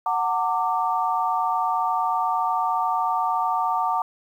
sine chord, Gb augmented, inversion none, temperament equal with one note detuned, 740 / 908.4 / 1174.7 Hz, Gb5 / Bb5 / D6, 0 / -45 / 0 cents, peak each -25 / -24 / -25 dBFS, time 0.06-4.02 s, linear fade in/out 2 ms, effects 9-bit

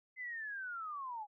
sine linear sweep, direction down, 2058 to 806 Hz, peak -40 dBFS, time 0.16-1.27 s, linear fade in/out 50 ms, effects none

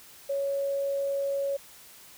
sine tone, 556 Hz, C#5, 5 cents sharp, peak -26 dBFS, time 0.29-1.57 s, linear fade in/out 10 ms, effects white hiss -51 dBFS RMS until 2.17 s

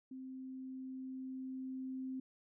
sine tone with level ramp, 261 Hz, C4, 4 cents flat, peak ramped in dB -45 to -39 dBFS, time 0.11-2.2 s, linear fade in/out 5 ms, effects none

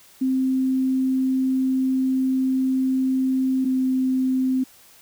sine tone pair in turn, 261.6 / 259.6 Hz, C4 / C4, 0 / -13 cents, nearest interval unison, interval 13 cents, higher first, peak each -18 dBFS, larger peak neither, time 0.21-3.65 / 3.65-4.64 s, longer first, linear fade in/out 10 ms, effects white hiss -51 dBFS RMS until 5.01 s

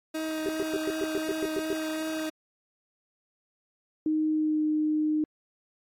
30% pulse tone with vibrato, 314.9 Hz, D#4, 21 cents sharp, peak -27 dBFS, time 0.14-2.3 s, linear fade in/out 10 ms, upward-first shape triangle, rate 2.7 Hz, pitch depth 11 cents each way
sine tone bursts, 391.2 Hz, G4, 4 cents flat, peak -26 dBFS, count 10, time 0.46-1.73 s, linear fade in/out 0 ms, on 28 ms, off 110 ms
sine tone with pitch glide, 310.5 to 306.6 Hz, D#4 to D#4, -3 to -25 cents, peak -23 dBFS, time 4.06-5.24 s, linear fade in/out 2 ms, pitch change -22 cents, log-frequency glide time 4.31-4.62 s
effects AAC 48 kbps

